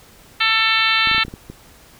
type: harmonic tone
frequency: 444.9 Hz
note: A4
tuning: 19 cents sharp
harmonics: 2 / 3 / 4 / 5 / 6 / 7 / 8 / 9 / 10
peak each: -30 / -21 / -22 / -21 / -21 / -24 / -23 / -23 / -32 dBFS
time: 0.4-1.24 s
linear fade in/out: 10 ms
type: clicks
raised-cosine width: 3 ms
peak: -19 dBFS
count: 8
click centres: 1.073 / 1.114 / 1.147 / 1.181 / 1.25 / 1.282 / 1.339 / 1.5 s
effects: pink hiss -47 dBFS RMS until 1.99 s